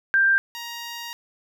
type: tone pair in turn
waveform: sine / 10% pulse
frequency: 1582 / 940.7 Hz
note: G6 / A#5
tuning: +15 / +15 cents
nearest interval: major sixth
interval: 900 cents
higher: first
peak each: -15 / -24 dBFS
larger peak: first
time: 0.14-0.38 / 0.55-1.13 s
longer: second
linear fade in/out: 0 ms
effects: none